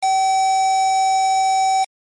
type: tone with quantisation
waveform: triangle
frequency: 766 Hz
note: G5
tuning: 40 cents flat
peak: -12 dBFS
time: 0.02-1.85 s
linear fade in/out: 20 ms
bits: 4
effects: MP3 48 kbps